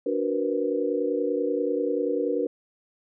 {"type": "tone cluster", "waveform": "sine", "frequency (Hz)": [292, 369.1, 473.7, 504], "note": ["D4", "F#4", "A#4", "B4"], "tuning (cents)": [-10, -4, 28, 35], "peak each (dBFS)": [-29, -30, -26, -31], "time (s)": [0.06, 2.47], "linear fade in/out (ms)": 5, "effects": []}